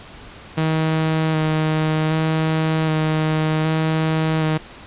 sawtooth tone with vibrato, 157.5 Hz, D#3, 21 cents sharp, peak -13 dBFS, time 0.57-4.58 s, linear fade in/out 10 ms, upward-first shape square, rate 0.65 Hz, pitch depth 13 cents each way, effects pink hiss -40 dBFS RMS until 4.86 s + resampled to 8000 Hz

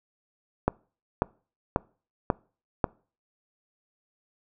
click train, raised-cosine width 1 ms, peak -7 dBFS, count 5, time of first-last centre 0.68-2.842 s, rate 1.85 Hz, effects noise-tail reverb RT60 0.4 s tail -25 dB re dry

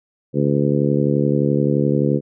harmonic tone, 71.6 Hz, D2, 43 cents flat, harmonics 2 / 3 / 4 / 5 / 6 / 7, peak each -19 / -21 / -22 / -23 / -24 / -24 dBFS, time 0.33-2.21 s, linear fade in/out 50 ms, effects none

